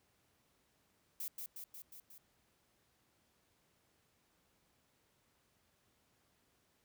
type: noise with echo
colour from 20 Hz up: violet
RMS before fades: -42 dBFS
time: 1.2-1.28 s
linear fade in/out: 2 ms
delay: 180 ms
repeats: 5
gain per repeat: -3 dB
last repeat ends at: 2.18 s
effects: pink hiss -75 dBFS RMS until 6.84 s + high-pass 60 Hz 12 dB/octave